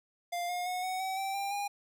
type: tone with pitch steps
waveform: square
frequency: 698.5 / 713.6 / 729 / 744.8 / 760.8 / 777.3 / 794.1 / 811.2 Hz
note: F5 / F5 / F#5 / F#5 / F#5 / G5 / G5 / G#5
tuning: 0 / +37 / -26 / +11 / +48 / -15 / +22 / -41 cents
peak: -33 dBFS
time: 0.32-1.68 s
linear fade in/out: 10 ms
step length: 170 ms
effects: none